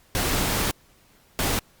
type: noise bursts at uneven times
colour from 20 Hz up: pink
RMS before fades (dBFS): -24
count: 2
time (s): 0.15-0.71 / 1.39-1.59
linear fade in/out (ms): 0
effects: pink hiss -58 dBFS RMS until 1.8 s + Opus 48 kbps